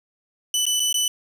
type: tone with dropouts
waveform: 20% pulse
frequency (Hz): 2987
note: F#7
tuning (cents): +16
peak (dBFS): -14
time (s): 0.54-1.08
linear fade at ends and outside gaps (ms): 2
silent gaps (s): 0.655-0.665 / 0.797-0.801 / 0.928-0.942
effects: none